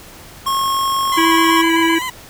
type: tone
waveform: square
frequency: 1085 Hz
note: C#6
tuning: 37 cents flat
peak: -16 dBFS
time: 0.46-1.62 s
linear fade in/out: 10 ms
type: click train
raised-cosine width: 0.5 ms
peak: -19 dBFS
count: 49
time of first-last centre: 0.46-1.515 s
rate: 45.5 Hz
type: tone with vibrato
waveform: 20% pulse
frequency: 1000 Hz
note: B5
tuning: 21 cents sharp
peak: -16 dBFS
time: 1.12-2.1 s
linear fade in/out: 5 ms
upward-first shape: square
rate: 7.8 Hz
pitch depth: 41 cents each way
type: harmonic tone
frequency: 329.6 Hz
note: E4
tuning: in tune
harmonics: 1 / 3 / 5 / 7 / 9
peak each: -14 / -19 / -21 / -22 / -24 dBFS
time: 1.17-1.99 s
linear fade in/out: 10 ms
effects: pink hiss -39 dBFS RMS until 2.29 s